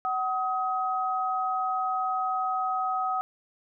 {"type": "tone pair together", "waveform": "sine", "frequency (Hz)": [752, 1264.7], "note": ["F#5", "D#6"], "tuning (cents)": [28, 28], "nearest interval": "major sixth", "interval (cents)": 900, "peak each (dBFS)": -28, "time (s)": [0.05, 3.21], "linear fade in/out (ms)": 0, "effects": []}